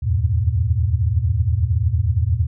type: tone cluster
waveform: sine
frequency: 77 / 85.7 / 98.7 / 115.9 Hz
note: D#2 / F2 / G2 / A#2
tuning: -17 / -32 / +12 / -10 cents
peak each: -21 dBFS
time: 0.02-2.47 s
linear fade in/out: 20 ms
effects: none